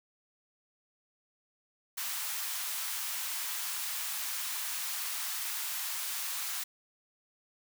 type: high-pass noise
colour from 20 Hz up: white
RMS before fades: -36 dBFS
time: 1.97-6.64 s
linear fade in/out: 10 ms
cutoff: 850 Hz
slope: 24 dB/octave
effects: none